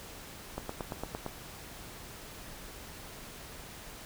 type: click train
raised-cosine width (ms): 1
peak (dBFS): -21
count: 7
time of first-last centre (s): 0.58-1.263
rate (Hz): 8.78
effects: pink hiss -47 dBFS RMS until 4.05 s